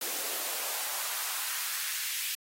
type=noise with high-pass filter sweep; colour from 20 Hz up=white; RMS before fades=-34 dBFS; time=0.01-2.35 s; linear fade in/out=5 ms; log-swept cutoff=340 to 2400 Hz; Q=1.4; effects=AAC 48 kbps